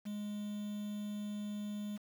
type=tone with quantisation; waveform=triangle; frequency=207.7 Hz; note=G#3; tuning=in tune; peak=-36 dBFS; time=0.05-1.98 s; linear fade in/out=20 ms; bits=9; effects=none